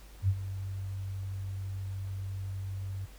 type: tone with ADSR envelope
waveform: sine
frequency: 96.5 Hz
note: G2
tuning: 27 cents flat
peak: -21 dBFS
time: 0.22-3.06 s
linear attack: 64 ms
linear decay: 57 ms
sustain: -13 dB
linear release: 13 ms
effects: added 50 Hz sine -49 dBFS peak until 3.18 s + pink hiss -57 dBFS RMS until 3.18 s